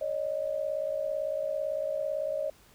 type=tone pair together; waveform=sine; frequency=558 / 615.9 Hz; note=C#5 / D#5; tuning=+11 / -18 cents; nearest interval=major second; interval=171 cents; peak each=-32 / -31 dBFS; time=0.01-2.5 s; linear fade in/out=5 ms; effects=pink hiss -59 dBFS RMS until 2.74 s